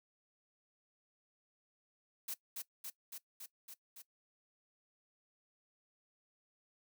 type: noise with echo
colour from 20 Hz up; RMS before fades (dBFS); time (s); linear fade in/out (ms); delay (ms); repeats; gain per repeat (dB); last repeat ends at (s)
blue; -41; 2.28-2.34; 5; 280; 6; -2; 4.02
effects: noise-tail reverb RT60 0.1 s tail -18 dB re dry